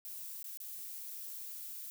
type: noise with dropouts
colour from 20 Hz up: violet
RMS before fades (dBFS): -45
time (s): 0.05-1.9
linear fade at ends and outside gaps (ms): 0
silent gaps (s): 0.428-0.442 / 0.573-0.602
effects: none